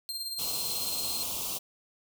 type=tone with tremolo; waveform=sawtooth; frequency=4181 Hz; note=C8; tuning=2 cents flat; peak=-29 dBFS; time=0.09-1.23 s; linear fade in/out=0 ms; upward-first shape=sine; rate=18 Hz; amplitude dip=50%
type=band-stop noise; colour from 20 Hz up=white; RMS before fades=-34 dBFS; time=0.38-1.59 s; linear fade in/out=20 ms; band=1200 to 2600 Hz; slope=48 dB/octave
effects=none

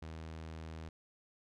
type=tone; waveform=sawtooth; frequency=80.1 Hz; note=E2; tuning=49 cents flat; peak=-40 dBFS; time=0.02-0.89 s; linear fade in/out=5 ms; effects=low-pass 6000 Hz 12 dB/octave

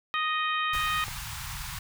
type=harmonic tone; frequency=622.3 Hz; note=D#5; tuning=in tune; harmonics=2 / 3 / 4 / 5 / 6; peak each=-28 / -32 / -34 / -36 / -38 dBFS; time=0.14-1.04 s; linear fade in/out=0 ms
type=band-stop noise; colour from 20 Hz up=pink; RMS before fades=-37 dBFS; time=0.73-1.79 s; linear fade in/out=5 ms; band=160 to 840 Hz; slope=48 dB/octave
type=clicks; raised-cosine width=0.5 ms; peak=-26 dBFS; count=2; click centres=0.751 / 1.082 s
effects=none

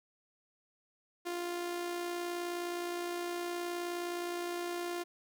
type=tone with amplitude modulation; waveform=sawtooth; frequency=349.2 Hz; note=F4; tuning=in tune; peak=-30 dBFS; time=1.25-5.04 s; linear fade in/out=20 ms; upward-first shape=sine; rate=59.3 Hz; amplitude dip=35%; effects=none

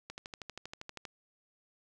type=click train; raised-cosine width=0.2 ms; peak=-25 dBFS; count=13; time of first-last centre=0.1-1.052 s; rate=12.6 Hz; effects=none

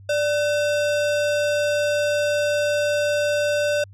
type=tone with sample-and-hold; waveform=sine; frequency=587.3 Hz; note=D5; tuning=in tune; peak=-18 dBFS; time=0.09-3.84 s; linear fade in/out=5 ms; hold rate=2100 Hz; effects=added 98 Hz sine -42 dBFS peak until 3.93 s + low-pass 8000 Hz 12 dB/octave

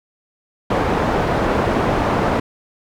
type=low-pass noise; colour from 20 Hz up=white; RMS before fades=-18 dBFS; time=0.7-2.4 s; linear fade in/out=5 ms; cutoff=810 Hz; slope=12 dB/octave; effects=none

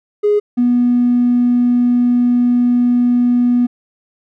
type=tone pair in turn; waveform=triangle; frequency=415.3 / 243.8 Hz; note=G#4 / B3; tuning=0 / -22 cents; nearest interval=major sixth; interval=922 cents; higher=first; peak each=-6 dBFS; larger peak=neither; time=0.23-0.4 / 0.57-3.67 s; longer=second; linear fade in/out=20 ms; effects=tanh soft clip ceiling -7 dBFS

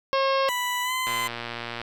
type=harmonic tone; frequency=540 Hz; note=C#5; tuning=45 cents flat; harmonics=1 / 2 / 3 / 4 / 5 / 6 / 7 / 8 / 9 / 10; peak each=-23 / -24 / -34 / -36 / -34 / -36 / -41 / -39 / -41 / -40 dBFS; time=0.13-0.49 s; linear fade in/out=0 ms
type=tone with pitch glide; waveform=20% pulse; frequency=987.8 to 1025 Hz; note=B5 to C6; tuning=0 to -36 cents; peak=-20 dBFS; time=0.48-1.28 s; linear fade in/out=10 ms; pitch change=+64 cents; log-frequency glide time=0.83-0.93 s
type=click train; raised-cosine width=0.3 ms; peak=-16 dBFS; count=89; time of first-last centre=1.07-1.816 s; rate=118 Hz
effects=none

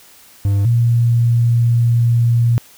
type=tone pair in turn; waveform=triangle / sine; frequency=100.2 / 117.99 Hz; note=G2 / A#2; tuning=+38 / +21 cents; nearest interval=minor third; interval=283 cents; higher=second; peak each=-10 dBFS; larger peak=neither; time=0.45-0.65 / 0.65-2.58 s; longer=second; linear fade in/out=0 ms; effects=white hiss -45 dBFS RMS until 2.77 s

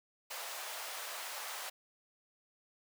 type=high-pass noise; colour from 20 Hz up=pink; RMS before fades=-43 dBFS; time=0.3-1.7 s; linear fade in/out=10 ms; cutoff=630 Hz; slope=24 dB/octave; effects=none

